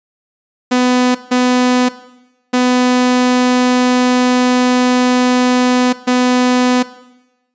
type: tone bursts at uneven times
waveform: sawtooth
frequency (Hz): 250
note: B3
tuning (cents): +21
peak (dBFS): -6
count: 4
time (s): 0.71-1.15 / 1.31-1.89 / 2.53-5.93 / 6.07-6.83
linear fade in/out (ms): 10
effects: noise-tail reverb RT60 1.0 s tail -17 dB re dry + resampled to 16000 Hz